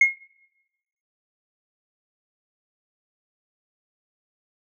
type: tone with exponential decay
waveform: sine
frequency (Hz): 2154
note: C7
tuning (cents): +50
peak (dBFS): -7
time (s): 0.01-0.17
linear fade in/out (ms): 5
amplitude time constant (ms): 34
effects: noise-tail reverb RT60 1.0 s tail -24 dB re dry + tanh soft clip ceiling -9 dBFS